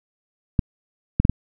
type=clicks; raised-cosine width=5 ms; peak=-4 dBFS; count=4; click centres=0.592 / 1.2 / 1.251 / 1.296 s; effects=none